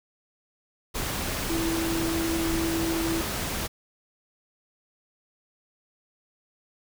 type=tone in noise; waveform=sine; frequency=329.6 Hz; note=E4; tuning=in tune; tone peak=-26 dBFS; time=1.49-3.22 s; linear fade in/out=20 ms; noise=pink; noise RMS=-30 dBFS; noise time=0.94-3.68 s; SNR=+1 dB; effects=none